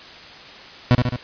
30% pulse tone with echo, 123.47 Hz, B2, in tune, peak -8 dBFS, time 0.91-0.95 s, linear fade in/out 0 ms, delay 71 ms, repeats 3, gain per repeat -4 dB, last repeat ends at 1.163 s, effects white hiss -40 dBFS RMS until 1.23 s + resampled to 11025 Hz

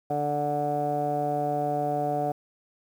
15% pulse tone with low-pass filter, 146.7 Hz, D3, 2 cents flat, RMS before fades -27 dBFS, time 0.1-2.32 s, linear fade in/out 5 ms, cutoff 720 Hz, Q 7.8, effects 9-bit

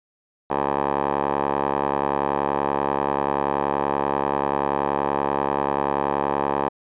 10% pulse tone with band-pass filter, 70.4 Hz, C#2, 27 cents sharp, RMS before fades -23 dBFS, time 0.5-6.69 s, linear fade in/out 5 ms, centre 760 Hz, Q 4.1, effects resampled to 8000 Hz

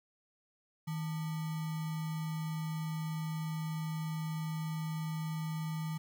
sine tone with sample-and-hold, 158.4 Hz, D#3, 31 cents sharp, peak -34 dBFS, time 0.87-5.98 s, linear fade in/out 10 ms, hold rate 1050 Hz, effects none

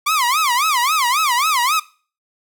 sawtooth tone with vibrato, 1108.7 Hz, C#6, in tune, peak -11 dBFS, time 0.06-1.8 s, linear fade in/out 10 ms, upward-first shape sine, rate 3.7 Hz, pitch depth 270 cents each way, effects noise-tail reverb RT60 0.4 s tail -20 dB re dry

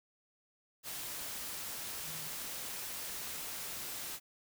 sine tone in noise, 157.1 Hz, D#3, 17 cents sharp, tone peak -52 dBFS, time 2.02-2.31 s, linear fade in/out 50 ms, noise white, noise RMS -42 dBFS, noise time 0.83-4.2 s, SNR -13 dB, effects none

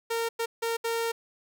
sawtooth tone bursts at uneven times, 460 Hz, A#4, 23 cents flat, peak -23 dBFS, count 4, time 0.1-0.29 / 0.39-0.46 / 0.62-0.77 / 0.84-1.12 s, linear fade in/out 10 ms, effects none

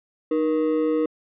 triangle ring-modulated tone, 392.2 Hz, G4, 1 cent sharp, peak -14 dBFS, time 0.31-1.06 s, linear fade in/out 5 ms, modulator 83.6 Hz, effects resampled to 8000 Hz

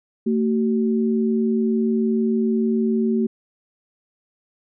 sine tone pair together, 225.3 / 378.5 Hz, A3 / F#4, +41 / +39 cents, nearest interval major sixth, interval 898 cents, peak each -18 / -23 dBFS, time 0.26-3.27 s, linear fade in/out 10 ms, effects none

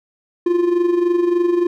triangle tone with amplitude modulation, 349.2 Hz, F4, in tune, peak -9 dBFS, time 0.46-1.67 s, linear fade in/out 5 ms, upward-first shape sine, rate 23.4 Hz, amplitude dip 60%, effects none

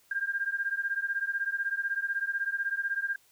sine beating tone pair, 1596 / 1612 Hz, G6 / G6, +31 / +48 cents, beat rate 16 Hz, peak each -31 / -32 dBFS, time 0.11-3.16 s, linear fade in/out 5 ms, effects white hiss -64 dBFS RMS until 3.31 s

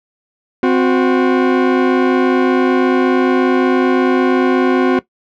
40% pulse tone pair together, 259.3 / 364.6 Hz, C4 / F#4, -15 / -25 cents, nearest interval tritone, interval 590 cents, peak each -12 dBFS, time 0.63-4.99 s, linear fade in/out 2 ms, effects noise-tail reverb RT60 0.1 s tail -17 dB re dry + low-pass 2000 Hz 12 dB/octave

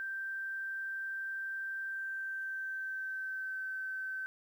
sine tone with pitch glide, 1568 to 1539.3 Hz, G6 to G6, 0 to -32 cents, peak -36 dBFS, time 0-4.26 s, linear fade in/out 0 ms, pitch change -32 cents, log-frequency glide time 1.91-3.58 s, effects 11-bit

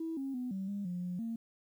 sine tone with pitch steps, 325.8 / 270.9 / 249.7 / 192 / 201.6 / 177.9 / 179 / 228.5 Hz, E4 / C#4 / B3 / G3 / G3 / F3 / F3 / A#3, -20 / -40 / +19 / -36 / +49 / +32 / +43 / -34 cents, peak -34 dBFS, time 0-1.36 s, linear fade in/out 5 ms, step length 170 ms, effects tanh soft clip ceiling -30 dBFS + 11-bit

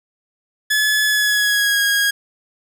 sawtooth tone with pitch glide, 1713 to 1640.4 Hz, A6 to G#6, -47 to -22 cents, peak -11 dBFS, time 0.7-2.11 s, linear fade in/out 10 ms, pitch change -75 cents, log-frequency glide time 1.06-1.82 s, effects none

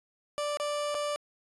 30% pulse tone with dropouts, 587.3 Hz, D5, in tune, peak -27 dBFS, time 0.38-1.16 s, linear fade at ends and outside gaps 0 ms, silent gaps 0.571-0.599 / 0.945-0.95 s, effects resampled to 24000 Hz

